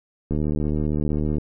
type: click train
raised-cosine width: 3 ms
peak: -12 dBFS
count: 82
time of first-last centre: 0.31-1.383 s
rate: 75.5 Hz
effects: none